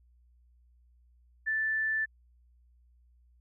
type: tone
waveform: sine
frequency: 1760 Hz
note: A6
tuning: in tune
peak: -27 dBFS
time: 1.46-2.06 s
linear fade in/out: 20 ms
effects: added 60 Hz sine -60 dBFS peak until 3.4 s